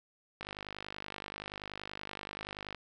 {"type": "click train", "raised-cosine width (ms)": 0.3, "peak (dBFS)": -24, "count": 119, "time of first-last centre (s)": [0.41, 2.747], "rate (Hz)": 50.5, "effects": []}